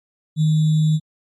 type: tone with sample-and-hold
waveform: sine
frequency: 155.56 Hz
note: D#3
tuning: in tune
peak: -13 dBFS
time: 0.36-1 s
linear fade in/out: 50 ms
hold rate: 3675 Hz
effects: MP3 48 kbps